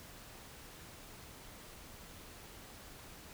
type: silence
effects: pink hiss -53 dBFS RMS until 3.33 s